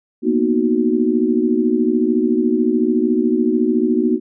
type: chord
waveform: sine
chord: B major seventh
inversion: third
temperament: equal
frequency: 233.1 / 246.9 / 311.1 / 370 Hz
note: A#3 / B3 / D#4 / F#4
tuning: 0 / 0 / 0 / 0 cents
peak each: -19 dBFS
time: 0.22-4.2 s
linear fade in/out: 50 ms
effects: none